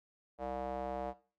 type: tone with band-pass filter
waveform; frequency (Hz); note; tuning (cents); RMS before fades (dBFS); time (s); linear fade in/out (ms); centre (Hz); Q
square; 65; C2; -11; -39; 0.38-1.14; 50; 640; 3.4
effects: noise-tail reverb RT60 0.4 s tail -17 dB re dry